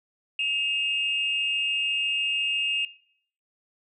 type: tone pair together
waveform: sine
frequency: 2560 / 2806 Hz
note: D#7 / F7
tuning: +49 / +8 cents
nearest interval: major second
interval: 159 cents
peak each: -27 / -25 dBFS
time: 0.39-2.85 s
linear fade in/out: 2 ms
effects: noise-tail reverb RT60 0.6 s tail -18 dB re dry + tanh soft clip ceiling -17 dBFS